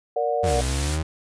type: chord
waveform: sine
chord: Bb augmented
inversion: none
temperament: just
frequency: 466.2 / 582.7 / 728.4 Hz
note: Bb4 / D5 / F#5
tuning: 0 / -14 / -27 cents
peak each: -25 dBFS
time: 0.16-0.61 s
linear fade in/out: 5 ms
type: exponential two-way sweep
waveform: 35% pulse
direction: down then up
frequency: 98 to 61.4 to 80.9 Hz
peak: -21 dBFS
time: 0.43-1.03 s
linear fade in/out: 10 ms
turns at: 0.57 s
type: band-stop noise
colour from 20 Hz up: white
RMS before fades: -30 dBFS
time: 0.44-0.99 s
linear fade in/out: 50 ms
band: 320 to 1300 Hz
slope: 48 dB/octave
effects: resampled to 22050 Hz